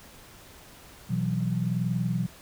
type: chord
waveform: sine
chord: B suspended fourth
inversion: none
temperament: just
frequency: 123.47 / 164.63 / 185.21 Hz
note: B2 / E3 / F#3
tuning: 0 / -2 / +2 cents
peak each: -29 dBFS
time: 1.09-2.27 s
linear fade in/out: 20 ms
effects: pink hiss -50 dBFS RMS until 2.41 s